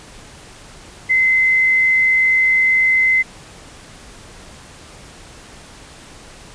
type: tone with frequency modulation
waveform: sine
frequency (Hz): 2056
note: C7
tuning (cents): -31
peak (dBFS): -11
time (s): 1.09-3.23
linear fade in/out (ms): 20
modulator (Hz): 65.7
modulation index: 0.3
effects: pink hiss -40 dBFS RMS until 6.54 s + resampled to 22050 Hz